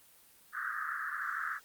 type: band-pass noise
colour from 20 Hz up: pink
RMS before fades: -37 dBFS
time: 0.52-1.6 s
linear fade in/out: 50 ms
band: 1200 to 1800 Hz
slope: 96 dB/octave
effects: white hiss -61 dBFS RMS until 1.64 s + Opus 32 kbps